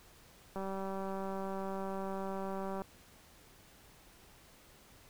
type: click train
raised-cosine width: 1 ms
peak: -27 dBFS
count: 437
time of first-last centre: 0.56-2.819 s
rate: 193 Hz
effects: pink hiss -60 dBFS RMS until 5.09 s